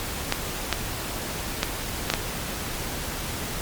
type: clicks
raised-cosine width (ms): 0.2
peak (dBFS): -3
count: 5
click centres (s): 0.324 / 0.727 / 1.631 / 2.101 / 2.138
effects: pink hiss -31 dBFS RMS until 3.61 s + MP3 96 kbps